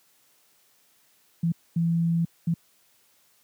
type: tone bursts at uneven times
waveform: sine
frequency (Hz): 167.5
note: E3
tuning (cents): +28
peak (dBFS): -20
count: 3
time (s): 1.43-1.52 / 1.76-2.25 / 2.47-2.54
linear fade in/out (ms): 5
effects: white hiss -63 dBFS RMS until 3.43 s + high-pass 100 Hz 12 dB/octave